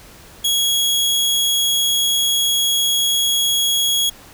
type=tone; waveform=sawtooth; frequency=3323 Hz; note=G#7; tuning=in tune; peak=-12 dBFS; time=0.44-4.1 s; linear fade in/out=10 ms; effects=pink hiss -43 dBFS RMS until 4.33 s